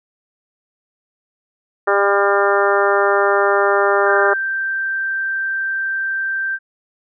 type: harmonic tone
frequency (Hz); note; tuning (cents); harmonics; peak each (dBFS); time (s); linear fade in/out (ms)
200; G3; +35; 2 / 3 / 4 / 5 / 6 / 7 / 8 / 9; -17 / -19 / -21 / -24 / -20 / -20 / -26 / -25; 1.87-4.34; 10
type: tone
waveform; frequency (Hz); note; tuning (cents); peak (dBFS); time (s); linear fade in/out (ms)
sine; 1568; G6; 0; -18; 4.04-6.59; 50
effects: none